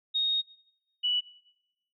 sine tone pair in turn, 3729 / 2952 Hz, A#7 / F#7, 0 / -5 cents, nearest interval major third, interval 405 cents, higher first, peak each -24 dBFS, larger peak neither, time 0.14-0.42 / 1.03-1.21 s, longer first, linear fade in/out 20 ms, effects noise-tail reverb RT60 1.0 s tail -22 dB re dry

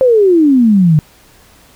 sine exponential sweep, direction down, 536 to 146.83 Hz, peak -5 dBFS, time 0.01-0.99 s, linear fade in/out 0 ms, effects pink hiss -45 dBFS RMS until 1.75 s

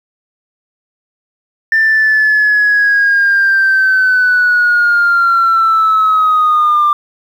sine linear sweep, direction down, 1788 to 1185 Hz, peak -6 dBFS, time 1.72-6.93 s, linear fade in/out 2 ms, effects tanh soft clip ceiling -4 dBFS + 7-bit

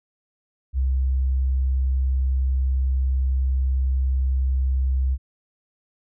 sine tone, 65.5 Hz, C2, 2 cents sharp, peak -18 dBFS, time 0.73-5.18 s, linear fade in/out 50 ms, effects none

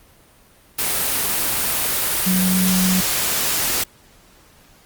sine tone in noise, 185 Hz, F#3, in tune, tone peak -16 dBFS, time 2.26-3.01 s, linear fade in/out 10 ms, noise white, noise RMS -20 dBFS, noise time 0.78-3.84 s, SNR +1 dB, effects pink hiss -51 dBFS RMS until 4.85 s + Opus 32 kbps

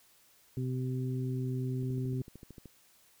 harmonic tone, 128.4 Hz, C3, 32 cents flat, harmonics 1 / 2 / 3, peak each -32 / -38 / -42 dBFS, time 0.57-2.22 s, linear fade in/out 2 ms
click train, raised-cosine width 3 ms, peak -35 dBFS, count 12, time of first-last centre 1.83-2.657 s, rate 13.3 Hz
effects white hiss -64 dBFS RMS until 3.2 s

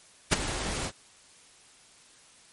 pink noise with ADSR envelope, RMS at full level -18 dBFS, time 0.31-0.92 s, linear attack 20 ms, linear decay 16 ms, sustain -14 dB, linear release 62 ms, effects white hiss -56 dBFS RMS until 2.52 s + MP3 48 kbps

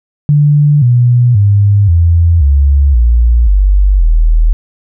sine tone with pitch steps, 146.83 / 122.05 / 101.45 / 84.33 / 70.1 / 58.27 / 48.44 / 40.26 Hz, D3 / B2 / G#2 / E2 / C#2 / A#1 / G1 / E1, 0 / -20 / -40 / +40 / +20 / 0 / -20 / -40 cents, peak -4 dBFS, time 0.29-4.53 s, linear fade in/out 0 ms, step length 530 ms, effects none

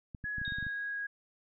clicks, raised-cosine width 5 ms, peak -30 dBFS, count 9, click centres 0.148 / 0.241 / 0.383 / 0.416 / 0.479 / 0.522 / 0.585 / 0.627 / 0.667 s
sine tone with pitch glide, 1682 to 1649.3 Hz, G#6 to G#6, +22 to -12 cents, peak -34 dBFS, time 0.24-1.07 s, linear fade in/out 10 ms, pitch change -34 cents, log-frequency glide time 0.35-0.45 s
sine tone with exponential decay, 3729 Hz, A#7, in tune, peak -38 dBFS, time 0.45-1.01 s, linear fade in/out 1 ms, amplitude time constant 120 ms
effects none

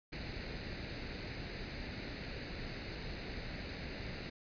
pink noise with comb filter, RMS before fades -43 dBFS, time 0.12-4.3 s, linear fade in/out 10 ms, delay 0.46 ms, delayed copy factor +0.6, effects resampled to 11025 Hz

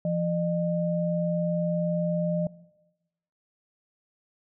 sine tone pair together, 170.61 / 608 Hz, F3 / D#5, -40 / -40 cents, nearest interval octave + minor seventh, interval 2200 cents, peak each -26 / -28 dBFS, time 0.05-2.47 s, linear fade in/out 2 ms, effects noise-tail reverb RT60 1.0 s tail -20 dB re dry

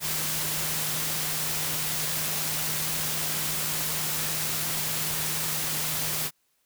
sine tone in noise, 155.56 Hz, D#3, in tune, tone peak -39 dBFS, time 0-6.31 s, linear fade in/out 50 ms, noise white, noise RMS -29 dBFS, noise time 0-6.31 s, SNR -13 dB, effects white hiss -71 dBFS RMS until 6.65 s

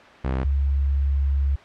sawtooth / sine tone pair in turn, 65.41 / 69.3 Hz, C2 / C#2, 0 / 0 cents, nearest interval minor second, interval 100 cents, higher second, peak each -18 dBFS, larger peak neither, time 0.24-0.44 / 0.44-1.56 s, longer second, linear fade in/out 10 ms, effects white hiss -45 dBFS RMS until 1.64 s + low-pass 2000 Hz 12 dB/octave

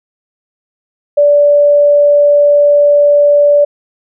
sine tone, 581 Hz, D5, 19 cents flat, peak -4 dBFS, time 1.17-3.65 s, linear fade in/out 10 ms, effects none

